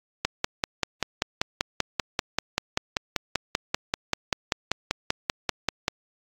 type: click train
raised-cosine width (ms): 0.2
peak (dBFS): -5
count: 30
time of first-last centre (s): 0.25-5.881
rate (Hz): 5.15
effects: AAC 64 kbps